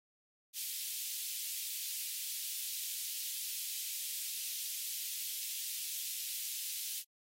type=high-pass noise; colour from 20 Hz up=white; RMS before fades=-40 dBFS; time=0.53-7.04 s; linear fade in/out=50 ms; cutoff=2700 Hz; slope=24 dB/octave; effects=AAC 48 kbps